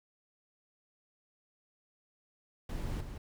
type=noise with echo; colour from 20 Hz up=brown; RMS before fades=-37 dBFS; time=2.69-3.01 s; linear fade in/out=5 ms; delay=170 ms; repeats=1; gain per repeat=-6 dB; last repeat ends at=3.18 s; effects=none